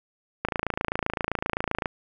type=click train; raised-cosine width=0.5 ms; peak=-10 dBFS; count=40; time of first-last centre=0.45-1.858 s; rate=27.7 Hz; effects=none